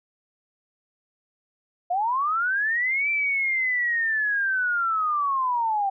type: linear two-way sweep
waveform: sine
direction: up then down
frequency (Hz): 686 to 2349 to 770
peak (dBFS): -21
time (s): 1.9-5.9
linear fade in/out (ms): 10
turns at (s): 3.1
effects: none